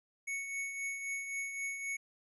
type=tone with tremolo; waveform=square; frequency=2217 Hz; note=C#7; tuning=in tune; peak=-35 dBFS; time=0.27-1.97 s; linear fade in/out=10 ms; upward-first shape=triangle; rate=3.8 Hz; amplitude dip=55%; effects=resampled to 32000 Hz